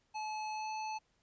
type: tone with pitch glide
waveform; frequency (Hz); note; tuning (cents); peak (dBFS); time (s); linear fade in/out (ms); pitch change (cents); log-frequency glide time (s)
square; 860 to 867.5; A5 to A5; -40 to -25; -38; 0.14-0.99; 20; +15; 0.53-0.7
effects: pink hiss -75 dBFS RMS until 1.22 s + resampled to 16000 Hz